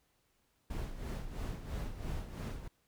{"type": "noise with tremolo", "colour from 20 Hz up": "brown", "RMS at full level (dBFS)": -37, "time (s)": [0.7, 2.68], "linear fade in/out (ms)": 5, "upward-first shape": "sine", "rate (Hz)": 3, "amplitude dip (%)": 65, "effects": ["pink hiss -75 dBFS RMS until 2.87 s"]}